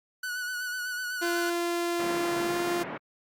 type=tone with vibrato; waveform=45% pulse; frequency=1480 Hz; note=F#6; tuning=in tune; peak=-31 dBFS; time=0.23-1.5 s; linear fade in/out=5 ms; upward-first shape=sine; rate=8 Hz; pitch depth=34 cents each way
type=tone with pitch glide; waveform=sawtooth; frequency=344.5 to 348.1 Hz; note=F4 to F4; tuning=-24 to -6 cents; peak=-23 dBFS; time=1.21-2.84 s; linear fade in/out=20 ms; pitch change=+18 cents; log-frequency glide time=2.45-2.51 s
type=band-pass noise; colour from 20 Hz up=pink; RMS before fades=-37 dBFS; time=1.99-2.98 s; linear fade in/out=10 ms; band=160 to 2200 Hz; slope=24 dB/octave
effects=Opus 48 kbps